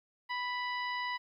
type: harmonic tone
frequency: 987.8 Hz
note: B5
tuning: in tune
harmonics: 1 / 2 / 3 / 4 / 5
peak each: -36 / -37 / -45 / -48 / -49 dBFS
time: 0.29-1.18 s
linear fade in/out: 20 ms
effects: 12-bit